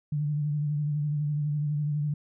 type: tone with vibrato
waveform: sine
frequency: 148.1 Hz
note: D3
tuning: 15 cents sharp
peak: -25 dBFS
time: 0.12-2.14 s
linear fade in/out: 5 ms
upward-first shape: sine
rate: 12 Hz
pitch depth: 39 cents each way
effects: none